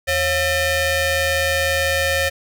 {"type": "ring-modulated tone", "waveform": "sawtooth", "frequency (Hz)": 626, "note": "D#5", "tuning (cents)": 10, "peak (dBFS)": -10, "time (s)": [0.07, 2.3], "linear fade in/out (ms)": 20, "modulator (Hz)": 1170, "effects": []}